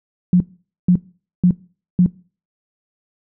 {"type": "tone bursts", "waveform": "sine", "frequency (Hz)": 179.2, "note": "F3", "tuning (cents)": 45, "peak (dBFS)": -8, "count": 4, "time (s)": [0.33, 2.062], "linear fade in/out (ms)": 2, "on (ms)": 73, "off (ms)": 480, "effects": ["noise-tail reverb RT60 0.4 s tail -22 dB re dry"]}